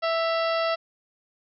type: harmonic tone with a mistuned harmonic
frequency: 659.3 Hz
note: E5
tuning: in tune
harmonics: 1 / 2 / 3 / 4 / 5 / 6 / 7 / 8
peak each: -24 / -28 / -34 / -36 / -39 / -40 / -38 / -41 dBFS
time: 0.02-0.76 s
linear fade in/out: 20 ms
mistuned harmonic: 4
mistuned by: +60 cents
effects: none